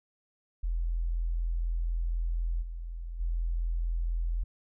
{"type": "tone with level steps", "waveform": "sine", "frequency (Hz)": 42.04, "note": "E1", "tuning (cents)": 35, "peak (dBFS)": [-27, -35, -27], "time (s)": [0.63, 4.44], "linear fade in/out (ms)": 10, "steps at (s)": [2.61, 3.19], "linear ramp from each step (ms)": 20, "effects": []}